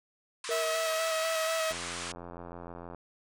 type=band-pass noise; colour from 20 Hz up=pink; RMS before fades=-39 dBFS; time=0.44-2.12 s; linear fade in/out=2 ms; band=1000 to 9800 Hz; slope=96 dB/octave
type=tone with exponential decay; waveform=sine; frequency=466.2 Hz; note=A#4; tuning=in tune; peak=-31 dBFS; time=0.49-1.41 s; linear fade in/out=1 ms; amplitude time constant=200 ms
type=tone with vibrato; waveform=sawtooth; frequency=645 Hz; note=E5; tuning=38 cents flat; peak=-25 dBFS; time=0.5-1.73 s; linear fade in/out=20 ms; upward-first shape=square; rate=4.1 Hz; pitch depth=15 cents each way
type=click train; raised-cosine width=1 ms; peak=-29 dBFS; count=108; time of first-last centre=1.71-2.947 s; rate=86.5 Hz
effects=none